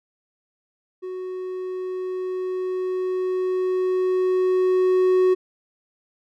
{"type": "tone with level ramp", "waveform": "triangle", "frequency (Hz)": 369.8, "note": "F#4", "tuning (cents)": -1, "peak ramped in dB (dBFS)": [-27, -12], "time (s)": [1.02, 5.35], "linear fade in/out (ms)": 20, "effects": []}